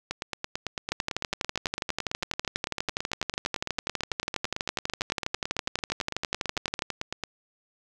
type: two click trains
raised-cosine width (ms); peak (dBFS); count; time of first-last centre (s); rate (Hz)
0.2; -10 / -13; 73 / 65; 0.92-6.822 / 0.11-7.237; 12.2 / 8.98
effects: none